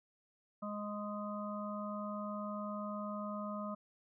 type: harmonic tone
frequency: 207.7 Hz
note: G#3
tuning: in tune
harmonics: 1 / 3 / 5 / 6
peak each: -41 / -44 / -48 / -45 dBFS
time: 0.62-3.75 s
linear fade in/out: 10 ms
effects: none